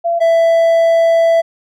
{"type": "tone pair in turn", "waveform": ["sine", "triangle"], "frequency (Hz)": [680, 663.7], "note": ["F5", "E5"], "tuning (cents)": [-46, 12], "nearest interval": "unison", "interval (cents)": 42, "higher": "first", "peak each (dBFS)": [-12, -6], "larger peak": "second", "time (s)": [[0.04, 0.2], [0.2, 1.42]], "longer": "second", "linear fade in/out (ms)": 20, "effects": []}